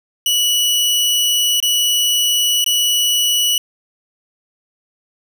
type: tone with dropouts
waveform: sawtooth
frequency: 2942 Hz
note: F#7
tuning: 11 cents flat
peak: -10 dBFS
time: 0.26-3.58 s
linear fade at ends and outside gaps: 2 ms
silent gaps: 1.602-1.626 / 2.643-2.662 s
effects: none